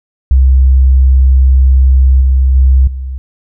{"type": "tone with level steps", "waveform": "sine", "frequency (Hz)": 65.5, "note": "C2", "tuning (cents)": 2, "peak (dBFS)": [-3, -5, -3, -17], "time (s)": [0.31, 3.18], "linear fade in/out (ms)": 0, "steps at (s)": [2.21, 2.55, 2.87], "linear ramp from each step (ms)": 5, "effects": []}